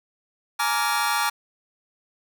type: chord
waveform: sawtooth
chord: Bb dominant seventh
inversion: third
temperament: just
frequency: 839.1 / 932.3 / 1165.4 / 1398.5 Hz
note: Ab5 / Bb5 / D6 / F6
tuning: +18 / 0 / -14 / +2 cents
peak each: -23 dBFS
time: 0.59-1.3 s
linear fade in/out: 10 ms
effects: none